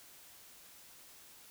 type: silence
effects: white hiss -57 dBFS RMS until 1.5 s